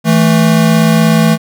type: tone pair together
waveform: square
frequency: 163.58 / 220 Hz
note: E3 / A3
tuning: -13 / 0 cents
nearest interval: perfect fourth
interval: 513 cents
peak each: -10 dBFS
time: 0.04-1.38 s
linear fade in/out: 50 ms
effects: none